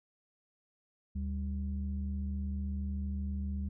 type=tone pair together; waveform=sine; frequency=73.9 / 197.92 Hz; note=D2 / G3; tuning=+11 / +17 cents; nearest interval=octave + perfect fourth; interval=1706 cents; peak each=-33 / -38 dBFS; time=1.15-3.69 s; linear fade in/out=10 ms; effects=tanh soft clip ceiling -26 dBFS